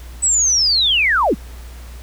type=linear sweep; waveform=sine; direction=down; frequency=8050 to 134.2 Hz; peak=-12 dBFS; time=0.22-1.35 s; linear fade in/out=20 ms; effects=added 60 Hz sine -32 dBFS peak until 2.02 s + pink hiss -43 dBFS RMS until 2.02 s